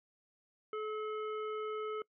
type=harmonic tone; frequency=430 Hz; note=A4; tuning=40 cents flat; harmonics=1 / 3 / 5 / 7; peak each=-37 / -42 / -53 / -56 dBFS; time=0.73-2.02 s; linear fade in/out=2 ms; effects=noise-tail reverb RT60 0.1 s tail -23 dB re dry